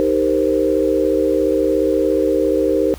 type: chord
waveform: sine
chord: C minor seventh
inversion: first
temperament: equal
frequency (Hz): 311.1 / 392 / 466.2 / 523.3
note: Eb4 / G4 / Bb4 / C5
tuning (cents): 0 / 0 / 0 / 0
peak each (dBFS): -19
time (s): 0-2.94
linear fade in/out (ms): 0
effects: added 67 Hz sine -34 dBFS peak until 2.98 s + pink hiss -41 dBFS RMS until 2.98 s